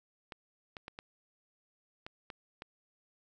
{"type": "clicks", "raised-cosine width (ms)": 0.3, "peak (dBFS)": -27, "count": 7, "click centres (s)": [0.322, 0.768, 0.881, 0.989, 2.065, 2.302, 2.621], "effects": []}